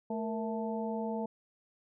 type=harmonic tone with a mistuned harmonic; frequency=220 Hz; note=A3; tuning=in tune; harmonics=1 / 2 / 3 / 4; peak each=-35 / -38 / -40 / -41 dBFS; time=0.1-1.26 s; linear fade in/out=5 ms; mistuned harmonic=2; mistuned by=+92 cents; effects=none